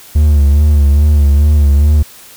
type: tone with vibrato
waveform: triangle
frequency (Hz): 73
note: D2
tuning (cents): -10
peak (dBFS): -3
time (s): 0.15-2.03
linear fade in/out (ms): 10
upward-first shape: sine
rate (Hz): 2.4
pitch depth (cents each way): 62
effects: white hiss -37 dBFS RMS until 2.36 s